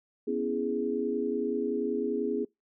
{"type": "chord", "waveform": "sine", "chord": "C# minor seventh", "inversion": "third", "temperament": "equal", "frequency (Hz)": [246.9, 277.2, 329.6, 415.3], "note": ["B3", "C#4", "E4", "G#4"], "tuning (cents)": [0, 0, 0, 0], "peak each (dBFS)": [-33, -35, -35, -30], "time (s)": [0.27, 2.45], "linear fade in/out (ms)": 10, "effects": ["noise-tail reverb RT60 0.2 s tail -25 dB re dry"]}